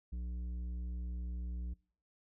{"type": "tone with tanh clipping", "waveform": "sine", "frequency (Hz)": 60.4, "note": "B1", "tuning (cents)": -38, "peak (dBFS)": -39, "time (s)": [0.12, 1.74], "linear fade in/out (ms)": 10, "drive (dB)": 9, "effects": ["noise-tail reverb RT60 0.5 s tail -24 dB re dry"]}